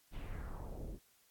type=noise with low-pass filter sweep; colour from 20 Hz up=brown; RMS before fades=-44 dBFS; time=0.11-0.99 s; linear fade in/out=50 ms; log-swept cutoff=3600 to 340 Hz; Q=2.2; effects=white hiss -70 dBFS RMS until 1.3 s + AAC 64 kbps